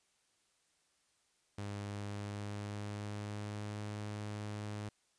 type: tone with pitch glide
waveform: sawtooth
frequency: 101.8 to 104.66 Hz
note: G#2 to G#2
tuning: -34 to +14 cents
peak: -36 dBFS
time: 1.58-4.89 s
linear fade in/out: 5 ms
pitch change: +48 cents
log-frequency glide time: 1.8-3.85 s
effects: white hiss -75 dBFS RMS until 5.18 s + resampled to 22050 Hz